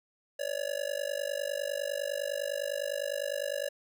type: tone with amplitude modulation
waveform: square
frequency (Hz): 567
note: C#5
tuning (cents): +39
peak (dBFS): -28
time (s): 0.39-3.69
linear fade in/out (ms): 10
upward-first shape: sine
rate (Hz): 49.9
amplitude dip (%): 100
effects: none